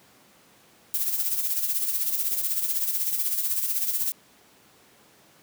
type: noise with tremolo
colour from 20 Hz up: violet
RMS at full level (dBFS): -24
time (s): 0.94-4.12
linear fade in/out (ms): 0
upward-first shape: sine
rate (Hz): 16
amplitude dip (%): 55
effects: pink hiss -56 dBFS RMS until 5.42 s + high-pass 150 Hz 12 dB/octave